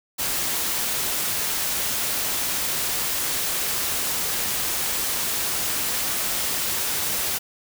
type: noise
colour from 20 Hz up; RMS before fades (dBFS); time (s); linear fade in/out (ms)
white; -25; 0.18-7.39; 20
effects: none